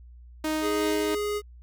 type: tone with tremolo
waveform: sawtooth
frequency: 311.1 Hz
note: D#4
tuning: in tune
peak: -21 dBFS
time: 0.44-1.15 s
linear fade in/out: 5 ms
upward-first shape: triangle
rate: 2.8 Hz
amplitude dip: 30%
type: tone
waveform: square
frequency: 415.3 Hz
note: G#4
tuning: in tune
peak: -27 dBFS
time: 0.61-1.42 s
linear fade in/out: 50 ms
effects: added 60 Hz sine -45 dBFS peak until 1.62 s